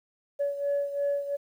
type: beating tone pair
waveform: sine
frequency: 567 / 569.9 Hz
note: C#5 / C#5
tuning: +39 / +48 cents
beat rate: 2.9 Hz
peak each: -26 / -31 dBFS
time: 0.39-1.37 s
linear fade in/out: 20 ms
effects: tanh soft clip ceiling -21 dBFS + 10-bit